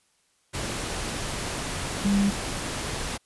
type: tone in noise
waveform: sine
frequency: 200.3 Hz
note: G3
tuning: 38 cents sharp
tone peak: -19 dBFS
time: 2.04-2.31 s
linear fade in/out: 20 ms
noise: pink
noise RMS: -31 dBFS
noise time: 0.53-3.18 s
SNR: +9 dB
effects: white hiss -67 dBFS RMS until 3.25 s + resampled to 24000 Hz